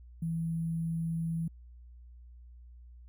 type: tone with sample-and-hold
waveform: sine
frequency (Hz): 164.81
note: E3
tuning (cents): 0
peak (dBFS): -30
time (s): 0.22-1.48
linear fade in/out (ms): 5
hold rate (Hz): 11025
effects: added 60 Hz sine -49 dBFS peak until 3.08 s